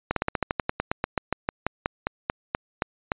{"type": "slowing click train", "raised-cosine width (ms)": 0.5, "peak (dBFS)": -8, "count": 22, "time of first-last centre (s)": [0.11, 3.119], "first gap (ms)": 53, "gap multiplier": 1.09, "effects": ["resampled to 8000 Hz"]}